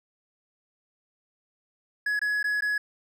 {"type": "tone with dropouts", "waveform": "triangle", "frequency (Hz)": 1684, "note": "G#6", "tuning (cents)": 24, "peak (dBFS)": -22, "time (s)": [2.06, 2.78], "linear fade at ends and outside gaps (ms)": 5, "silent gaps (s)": [[2.193, 2.215], [2.429, 2.441], [2.608, 2.621]], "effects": []}